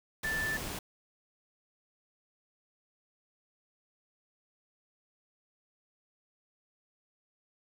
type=tone in noise; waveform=sine; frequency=1760 Hz; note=A6; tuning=in tune; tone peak=-31 dBFS; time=0.24-0.57 s; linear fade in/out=5 ms; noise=pink; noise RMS=-39 dBFS; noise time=0.23-0.79 s; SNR=+5 dB; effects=none